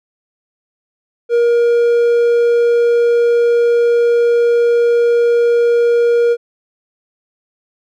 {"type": "tone", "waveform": "triangle", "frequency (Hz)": 472.8, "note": "A#4", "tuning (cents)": 24, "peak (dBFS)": -7, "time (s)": [1.29, 6.37], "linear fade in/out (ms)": 50, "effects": []}